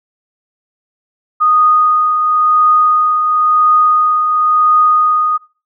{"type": "tone with tremolo", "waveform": "sine", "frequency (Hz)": 1238, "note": "D#6", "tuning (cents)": -9, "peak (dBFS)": -6, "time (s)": [1.4, 5.38], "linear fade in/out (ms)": 20, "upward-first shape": "triangle", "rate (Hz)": 0.96, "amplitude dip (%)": 45, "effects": ["noise-tail reverb RT60 0.3 s tail -18 dB re dry"]}